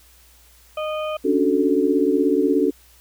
harmonic tone, 616 Hz, D#5, 17 cents flat, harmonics 1 / 2 / 4 / 5, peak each -24 / -30 / -36 / -38 dBFS, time 0.77-1.17 s, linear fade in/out 5 ms
sine chord, D major seventh, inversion third, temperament equal, 277.2 / 293.7 / 370 / 440 Hz, C#4 / D4 / F#4 / A4, 0 / 0 / 0 / 0 cents, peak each -21 dBFS, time 1.24-2.71 s, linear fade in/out 20 ms
effects added 60 Hz sine -53 dBFS peak until 3 s + white hiss -53 dBFS RMS until 3 s

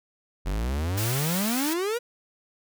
45% pulse exponential sweep, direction up, 44.03 to 493.9 Hz, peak -25 dBFS, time 0.45-1.99 s, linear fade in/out 20 ms
white high-pass noise, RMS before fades -31 dBFS, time 0.97-1.74 s, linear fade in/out 10 ms, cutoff 1200 Hz, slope 96 dB/octave
effects none

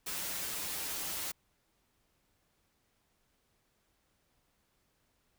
white noise with comb filter, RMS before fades -38 dBFS, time 0.06-1.32 s, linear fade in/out 10 ms, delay 8.2 ms, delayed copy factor -0.6, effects pink hiss -75 dBFS RMS until 5.38 s

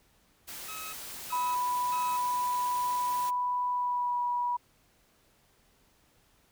white noise, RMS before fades -42 dBFS, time 0.47-3.31 s, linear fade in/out 20 ms
25% pulse tone bursts, 1280 Hz, D#6, 49 cents sharp, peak -37 dBFS, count 3, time 0.68-2.17 s, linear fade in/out 5 ms, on 250 ms, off 370 ms
sine tone with pitch glide, 987.8 to 972.5 Hz, B5 to B5, 0 to -27 cents, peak -27 dBFS, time 1.32-4.57 s, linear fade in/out 10 ms, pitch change -27 cents, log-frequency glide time 3.69-4.21 s
effects pink hiss -66 dBFS RMS until 6.51 s

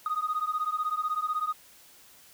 sine beating tone pair, 1235 / 1251 Hz, D#6 / D#6, -13 / +9 cents, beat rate 16 Hz, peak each -29 dBFS, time 0.06-1.53 s, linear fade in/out 2 ms, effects tanh soft clip ceiling -22 dBFS + white hiss -55 dBFS RMS until 2.33 s

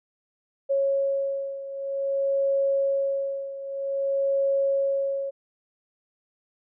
sine beating tone pair, 550 / 550.52 Hz, C#5 / C#5, -14 / -12 cents, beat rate 0.52 Hz, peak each -24 / -28 dBFS, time 0.69-5.31 s, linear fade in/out 20 ms, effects none

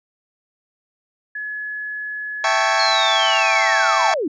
sine tone with pitch glide, 1700 to 1659.3 Hz, G#6 to G#6, +40 to -2 cents, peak -25 dBFS, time 1.35-2.86 s, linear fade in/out 5 ms, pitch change -42 cents, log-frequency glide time 2.67-2.75 s
25% pulse chord, A dominant seventh, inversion second, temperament equal, 659.3 / 784 / 880 / 1108.7 Hz, E5 / G5 / A5 / C#6, 0 / 0 / 0 / 0 cents, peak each -18 dBFS, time 2.44-4.14 s, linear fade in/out 2 ms
sine linear sweep, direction down, 4365 to 265.6 Hz, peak -19 dBFS, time 2.79-4.28 s, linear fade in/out 5 ms
effects resampled to 16000 Hz

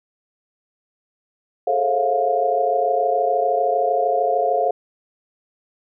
sine tone cluster, 416.1 / 442.8 / 537 / 673 / 706 Hz, G#4 / A4 / C5 / E5 / F5, +3 / +11 / +45 / +36 / +19 cents, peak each -28 / -24 / -22 / -28 / -19 dBFS, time 1.67-4.71 s, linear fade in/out 5 ms, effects none

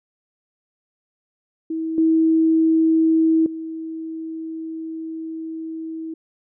sine tone with level steps, 322.4 Hz, E4, 38 cents flat, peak -22 / -13 / -27 dBFS, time 1.7-6.14 s, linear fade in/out 5 ms, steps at 1.98 / 3.46 s, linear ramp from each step 2 ms, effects none

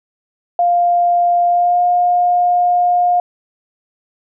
sine tone with pitch glide, 700 to 710.6 Hz, F5 to F5, +4 to +30 cents, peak -10 dBFS, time 0.59-3.2 s, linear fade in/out 2 ms, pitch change +26 cents, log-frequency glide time 1.48-1.82 s, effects none

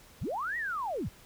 sine linear two-way sweep, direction up then down, 41.2 to 1948 to 41.2 Hz, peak -31 dBFS, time 0.21-1.09 s, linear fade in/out 10 ms, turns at 0.57 s, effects pink hiss -56 dBFS RMS until 1.25 s

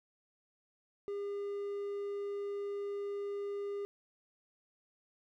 triangle tone, 404.1 Hz, G#4, 47 cents flat, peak -34 dBFS, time 1.08-3.85 s, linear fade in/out 0 ms, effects none

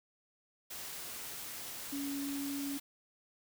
sine tone in noise, 280.1 Hz, C#4, 18 cents sharp, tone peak -36 dBFS, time 1.92-2.78 s, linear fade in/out 10 ms, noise white, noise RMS -44 dBFS, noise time 0.7-2.8 s, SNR +5 dB, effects none

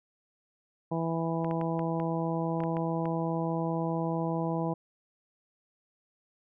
harmonic tone, 164.81 Hz, E3, in tune, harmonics 1 / 2 / 3 / 4 / 5 / 6, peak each -31 / -34 / -36 / -37 / -38 / -39 dBFS, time 0.91-4.74 s, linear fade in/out 10 ms
clicks, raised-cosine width 0.5 ms, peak -26 dBFS, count 9, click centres 1.446 / 1.511 / 1.613 / 1.793 / 2 / 2.604 / 2.637 / 2.769 / 3.056 s
effects none

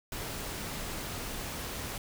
pink noise, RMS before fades -38 dBFS, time 0.12-1.98 s, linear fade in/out 2 ms, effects none

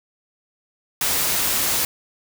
white noise, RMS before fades -21 dBFS, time 1.01-1.85 s, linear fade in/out 2 ms, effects none

